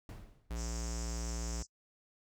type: noise with exponential decay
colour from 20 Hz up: brown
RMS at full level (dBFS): -41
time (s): 0.09-0.6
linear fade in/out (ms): 2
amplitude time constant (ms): 110
type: tone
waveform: square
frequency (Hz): 57.9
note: A#1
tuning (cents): -11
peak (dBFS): -37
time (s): 0.5-1.63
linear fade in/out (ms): 10
type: band-pass noise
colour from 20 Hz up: white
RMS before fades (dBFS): -48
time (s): 0.55-1.67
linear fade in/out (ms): 50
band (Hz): 5000 to 7800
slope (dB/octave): 96
effects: noise-tail reverb RT60 0.1 s tail -26 dB re dry